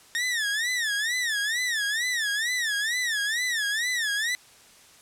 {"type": "tone with vibrato", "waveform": "sawtooth", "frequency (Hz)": 1813, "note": "A#6", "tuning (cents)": -49, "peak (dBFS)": -21, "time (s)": [0.15, 4.35], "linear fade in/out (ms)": 0, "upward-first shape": "sine", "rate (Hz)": 2.2, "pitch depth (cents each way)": 180, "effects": ["white hiss -53 dBFS RMS until 5.01 s", "low-pass 10000 Hz 12 dB/octave"]}